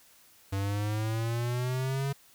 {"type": "exponential sweep", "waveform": "square", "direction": "up", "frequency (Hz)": [97, 140], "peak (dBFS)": -29, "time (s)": [0.52, 2.13], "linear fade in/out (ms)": 10, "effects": ["white hiss -59 dBFS RMS until 2.34 s"]}